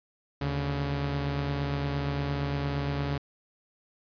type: tone pair together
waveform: sawtooth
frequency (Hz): 74.9 / 141.14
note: D2 / C#3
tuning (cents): +35 / +32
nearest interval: major seventh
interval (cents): 1097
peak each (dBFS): -30 / -25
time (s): 0.41-3.18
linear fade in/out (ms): 5
effects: resampled to 11025 Hz